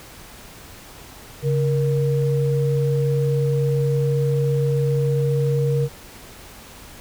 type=tone pair together; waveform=sine; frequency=139.75 / 469.6 Hz; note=C#3 / A#4; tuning=+14 / +13 cents; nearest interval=octave + major sixth; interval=2099 cents; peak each=-18 / -22 dBFS; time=1.42-5.89 s; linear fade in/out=50 ms; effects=pink hiss -42 dBFS RMS until 7 s